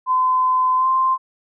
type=tone with pitch glide; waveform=sine; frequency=1023 to 1045.1 Hz; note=C6 to C6; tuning=-39 to -2 cents; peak=-14 dBFS; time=0.06-1.18 s; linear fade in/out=50 ms; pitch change=+37 cents; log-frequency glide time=0.77-0.87 s; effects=none